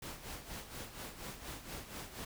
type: noise with tremolo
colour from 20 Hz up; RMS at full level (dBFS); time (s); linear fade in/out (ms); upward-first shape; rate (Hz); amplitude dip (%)
pink; -44; 0.02-2.25; 5; sine; 4.2; 65
effects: none